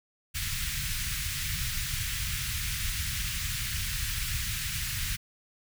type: band-stop noise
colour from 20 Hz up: pink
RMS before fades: -32 dBFS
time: 0.34-5.17 s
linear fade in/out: 20 ms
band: 140 to 1700 Hz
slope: 24 dB/octave
effects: none